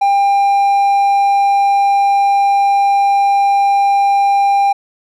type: tone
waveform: triangle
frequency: 798 Hz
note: G5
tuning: 31 cents sharp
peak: -7 dBFS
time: 0.01-4.73 s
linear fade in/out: 10 ms
effects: none